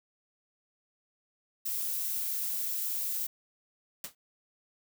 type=noise; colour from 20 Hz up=violet; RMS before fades=-33 dBFS; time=1.65-3.27 s; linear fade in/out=10 ms
type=noise with exponential decay; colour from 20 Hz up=white; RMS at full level=-34 dBFS; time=4.04-4.15 s; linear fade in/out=2 ms; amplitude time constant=23 ms
effects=none